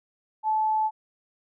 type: tone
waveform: sine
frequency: 868 Hz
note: A5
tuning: 24 cents flat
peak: -21 dBFS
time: 0.43-0.91 s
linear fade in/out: 50 ms
effects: none